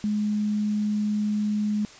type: tone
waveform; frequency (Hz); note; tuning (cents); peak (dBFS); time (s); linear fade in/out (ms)
sine; 210; G#3; +19; -22; 0.04-1.85; 0
effects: white hiss -47 dBFS RMS until 1.99 s + resampled to 16000 Hz